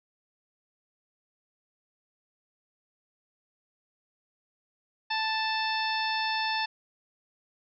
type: harmonic tone with a mistuned harmonic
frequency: 880 Hz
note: A5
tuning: in tune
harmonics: 1 / 2 / 3 / 4 / 5 / 6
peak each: -30 / -33 / -35 / -36 / -37 / -38 dBFS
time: 5.1-6.66 s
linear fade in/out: 10 ms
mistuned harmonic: 4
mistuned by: +24 cents
effects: none